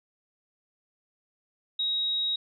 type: tone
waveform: sine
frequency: 3800 Hz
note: A#7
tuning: 33 cents sharp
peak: -25 dBFS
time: 1.79-2.36 s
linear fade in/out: 5 ms
effects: none